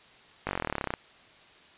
slowing click train, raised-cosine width 0.5 ms, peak -14 dBFS, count 19, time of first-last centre 0.47-0.938 s, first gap 20 ms, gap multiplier 1.03, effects white hiss -55 dBFS RMS until 1.77 s + resampled to 8000 Hz

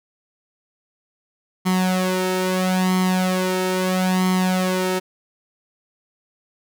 sawtooth tone with flanger, 185 Hz, F#3, in tune, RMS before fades -20 dBFS, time 1.65-5 s, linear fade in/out 20 ms, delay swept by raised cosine 0.95 to 2.25 ms, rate 0.76 Hz, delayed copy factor +0.75, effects none

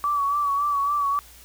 sine tone with vibrato, 1144 Hz, D6, 46 cents flat, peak -20 dBFS, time 0.04-1.19 s, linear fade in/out 0 ms, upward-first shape sine, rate 3.6 Hz, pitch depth 46 cents each way, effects added 60 Hz sine -51 dBFS peak until 1.44 s + white hiss -49 dBFS RMS until 1.44 s

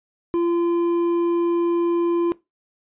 sine tone with hard clipping, 342.5 Hz, F4, 34 cents flat, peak -19 dBFS, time 0.34-2.32 s, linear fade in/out 0 ms, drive 5 dB, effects noise-tail reverb RT60 0.2 s tail -19 dB re dry + resampled to 8000 Hz

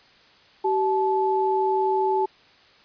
sine tone pair together, 382.9 / 867 Hz, G4 / A5, -41 / -26 cents, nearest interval octave + major second, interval 1415 cents, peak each -22 dBFS, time 0.64-2.26 s, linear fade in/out 10 ms, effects white hiss -54 dBFS RMS until 2.84 s + resampled to 11025 Hz

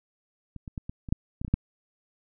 clicks, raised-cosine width 5 ms, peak -27 / -26 / -21 / -22 / -25 / -11 / -21 / -17 / -25 / -9 dBFS, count 10, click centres 0.563 / 0.678 / 0.778 / 0.895 / 1.088 / 1.125 / 1.415 / 1.448 / 1.48 / 1.54 s, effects none

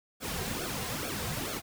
pink noise with flanger, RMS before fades -35 dBFS, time 0.2-1.62 s, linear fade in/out 50 ms, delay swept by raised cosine 1 to 3.5 ms, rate 2.3 Hz, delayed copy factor -0.7, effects none

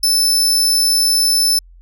sawtooth tone, 5274 Hz, E8, in tune, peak -9 dBFS, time 0.03-1.59 s, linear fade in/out 5 ms, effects added 43 Hz sine -40 dBFS peak until 1.81 s

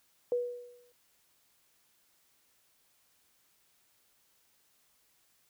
sine tone with exponential decay, 487 Hz, B4, 24 cents flat, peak -25 dBFS, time 0.32-0.92 s, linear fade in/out 1 ms, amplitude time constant 130 ms, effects white hiss -70 dBFS RMS until 5.49 s

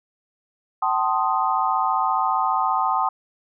sine chord, A half-diminished seventh, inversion third, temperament equal with one note detuned, 765.2 / 880 / 1046.5 / 1244.5 Hz, G5 / A5 / C6 / Eb6, -42 / 0 / 0 / 0 cents, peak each -24 dBFS, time 0.82-3.09 s, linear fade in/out 5 ms, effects none

